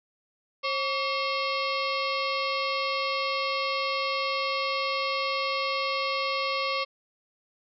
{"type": "harmonic tone with a mistuned harmonic", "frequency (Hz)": 538, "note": "C5", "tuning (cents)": 48, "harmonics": [1, 2, 4, 5, 6, 7, 8, 9, 10], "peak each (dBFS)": [-32, -30, -34, -35, -38, -41, -36, -41, -43], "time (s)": [0.63, 6.85], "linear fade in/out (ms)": 20, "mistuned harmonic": 2, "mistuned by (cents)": 100, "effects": []}